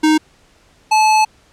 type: tone pair in turn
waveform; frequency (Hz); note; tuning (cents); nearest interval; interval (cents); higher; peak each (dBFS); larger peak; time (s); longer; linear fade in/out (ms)
square; 310.6 / 864.9; D#4 / A5; -3 / -30; octave + tritone; 1773; second; -10; neither; 0.03-0.18 / 0.91-1.25; second; 10
effects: pink hiss -52 dBFS RMS until 1.52 s + low-pass 8000 Hz 12 dB/octave

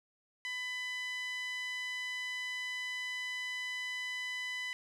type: tone with band-pass filter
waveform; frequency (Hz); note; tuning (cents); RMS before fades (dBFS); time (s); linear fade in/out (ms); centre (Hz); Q
5% pulse; 1000; B5; +21; -39; 0.45-4.73; 0; 2200; 4.8
effects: none

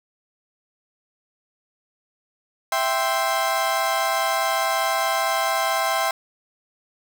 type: chord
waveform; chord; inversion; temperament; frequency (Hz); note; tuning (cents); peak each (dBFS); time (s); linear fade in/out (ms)
30% pulse; C major; first; equal; 659.3 / 784 / 1046.5; E5 / G5 / C6; 0 / 0 / 0; -22 / -22 / -22; 2.72-6.11; 2
effects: none

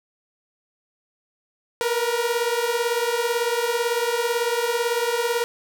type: beating tone pair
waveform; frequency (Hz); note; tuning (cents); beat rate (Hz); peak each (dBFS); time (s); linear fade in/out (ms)
sawtooth; 465 / 483; A#4 / B4; -4 / -39; 18; -20; 1.81-5.44; 0
effects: none

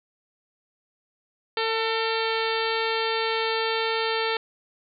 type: harmonic tone with a mistuned harmonic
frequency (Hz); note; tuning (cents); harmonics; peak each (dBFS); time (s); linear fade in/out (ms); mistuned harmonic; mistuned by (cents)
450.1; A4; +39; 1 / 2 / 3 / 4 / 5 / 6 / 7 / 8 / 9 / 10; -27 / -30 / -32 / -33 / -34 / -35 / -35 / -36 / -37 / -37; 1.57-4.37; 2; 2; -21
effects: none

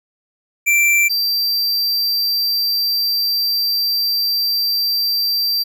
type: tone pair in turn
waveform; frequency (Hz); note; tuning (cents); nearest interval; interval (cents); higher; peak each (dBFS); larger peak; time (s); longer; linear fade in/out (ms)
square; 2349 / 4698; D7 / D8; 0 / 0; octave; 1200; second; -12 / -16; first; 0.66-1.09 / 1.09-5.64; second; 20
effects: none

